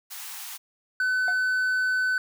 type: high-pass noise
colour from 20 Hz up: white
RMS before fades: -38 dBFS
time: 0.1-0.58 s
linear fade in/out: 20 ms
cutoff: 740 Hz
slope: 96 dB/octave
type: tone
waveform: triangle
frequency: 1510 Hz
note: F#6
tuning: 35 cents sharp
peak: -20 dBFS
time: 1-2.18 s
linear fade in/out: 2 ms
type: tone with exponential decay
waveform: triangle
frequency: 719 Hz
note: F#5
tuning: 50 cents flat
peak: -25 dBFS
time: 1.28-1.4 s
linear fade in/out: 1 ms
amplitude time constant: 24 ms
effects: none